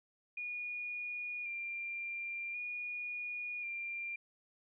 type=tone with vibrato; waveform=sine; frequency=2413 Hz; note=D7; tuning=46 cents sharp; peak=-38 dBFS; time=0.37-4.16 s; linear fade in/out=5 ms; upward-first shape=square; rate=0.46 Hz; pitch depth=23 cents each way; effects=none